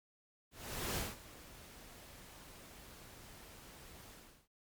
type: noise with ADSR envelope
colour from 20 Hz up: pink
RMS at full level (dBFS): -37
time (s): 0.51-4.48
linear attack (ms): 450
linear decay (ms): 200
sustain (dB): -18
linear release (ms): 350
effects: MP3 96 kbps